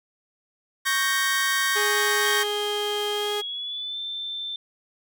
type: chord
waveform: sawtooth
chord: G diminished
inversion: second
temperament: equal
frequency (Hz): 1108.7 / 1568 / 1864.7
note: Db6 / G6 / Bb6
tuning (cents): 0 / 0 / 0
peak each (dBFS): -24 / -22 / -21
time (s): 0.85-2.44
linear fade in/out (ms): 20
type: tone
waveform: sawtooth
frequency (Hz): 415.3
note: G#4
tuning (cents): 0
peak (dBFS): -22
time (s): 1.75-3.42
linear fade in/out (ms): 20
type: tone with pitch glide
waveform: sine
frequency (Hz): 3185 to 3554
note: G7 to A7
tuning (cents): +27 to +17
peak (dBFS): -29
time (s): 2.25-4.56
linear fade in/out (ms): 2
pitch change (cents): +190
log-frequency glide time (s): 3.1-3.98
effects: none